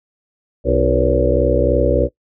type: harmonic tone with a mistuned harmonic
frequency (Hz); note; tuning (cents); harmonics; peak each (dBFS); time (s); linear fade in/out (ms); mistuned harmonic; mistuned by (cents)
63; B1; +35; 1 / 2 / 4 / 5 / 6 / 7 / 8 / 9; -19 / -23 / -24 / -22 / -21 / -20 / -19 / -18; 0.64-2.09; 50; 7; +85
effects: noise-tail reverb RT60 0.1 s tail -18 dB re dry